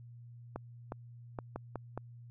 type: clicks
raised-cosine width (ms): 1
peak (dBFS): -24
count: 6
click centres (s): 0.56 / 0.921 / 1.388 / 1.56 / 1.757 / 1.976
effects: added 119 Hz sine -49 dBFS peak until 2.3 s